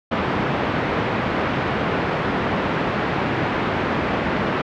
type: band-pass noise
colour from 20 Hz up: pink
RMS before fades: -22 dBFS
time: 0.11-4.62 s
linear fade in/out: 10 ms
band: 130 to 2100 Hz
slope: 12 dB/octave
effects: low-pass 4000 Hz 12 dB/octave